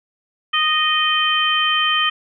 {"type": "harmonic tone", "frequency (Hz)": 620, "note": "D#5", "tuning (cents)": -6, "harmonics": [2, 3, 4, 5], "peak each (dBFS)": [-20, -22, -24, -18], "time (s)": [0.53, 2.1], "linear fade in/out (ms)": 10, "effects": []}